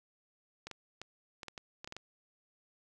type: clicks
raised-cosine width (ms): 0.2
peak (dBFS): -26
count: 10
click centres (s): 0.67 / 0.713 / 1.016 / 1.432 / 1.483 / 1.578 / 1.845 / 1.875 / 1.924 / 1.966
effects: none